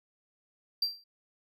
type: tone with exponential decay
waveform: triangle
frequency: 4713 Hz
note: D8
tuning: 5 cents sharp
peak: -22 dBFS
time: 0.82-1.04 s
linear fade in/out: 5 ms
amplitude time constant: 47 ms
effects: none